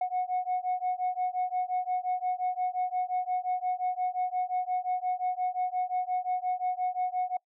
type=beating tone pair; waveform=sine; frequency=729 / 734.7 Hz; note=F#5 / F#5; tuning=-26 / -12 cents; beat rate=5.7 Hz; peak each=-29 dBFS; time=0.01-7.37 s; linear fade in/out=5 ms; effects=noise-tail reverb RT60 0.1 s tail -25 dB re dry + tanh soft clip ceiling -23 dBFS